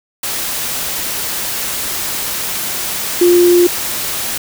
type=tone in noise; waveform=sine; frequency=351.5 Hz; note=F4; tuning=11 cents sharp; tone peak=-6 dBFS; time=3.21-3.67 s; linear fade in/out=5 ms; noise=white; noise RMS=-20 dBFS; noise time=0.23-4.38 s; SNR=+11 dB; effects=none